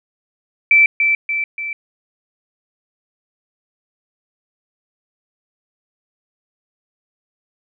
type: tone with echo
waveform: sine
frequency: 2328 Hz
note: D7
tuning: 16 cents flat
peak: -7 dBFS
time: 0.71-0.86 s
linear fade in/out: 2 ms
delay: 290 ms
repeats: 3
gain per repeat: -5 dB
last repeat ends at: 1.73 s
effects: none